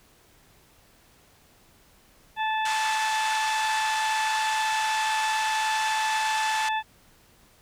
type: harmonic tone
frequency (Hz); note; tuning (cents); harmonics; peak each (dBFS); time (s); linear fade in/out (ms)
873; A5; -14; 1 / 2 / 3 / 4; -25 / -31 / -35 / -37; 2.36-6.83; 50
type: band-pass noise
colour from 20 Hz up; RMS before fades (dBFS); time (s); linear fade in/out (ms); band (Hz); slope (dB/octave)
pink; -33; 2.65-6.69; 5; 940 to 8600; 24
effects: pink hiss -58 dBFS RMS until 7.61 s